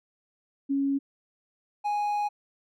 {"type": "tone pair in turn", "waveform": ["sine", "triangle"], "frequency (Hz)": [276.6, 828.9], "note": ["C#4", "G#5"], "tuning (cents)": [-4, -4], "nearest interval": "octave + perfect fifth", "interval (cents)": 1900, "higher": "second", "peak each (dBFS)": -23, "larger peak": "neither", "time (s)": [[0.69, 0.99], [1.84, 2.29]], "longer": "second", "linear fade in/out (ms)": 20, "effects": []}